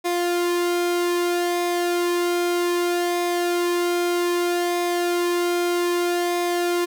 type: tone with flanger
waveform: sawtooth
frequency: 350 Hz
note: F4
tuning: 4 cents sharp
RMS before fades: -22 dBFS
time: 0.04-6.86 s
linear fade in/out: 20 ms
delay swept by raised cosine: 0.68 to 1.78 ms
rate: 0.63 Hz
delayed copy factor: -0.5
effects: none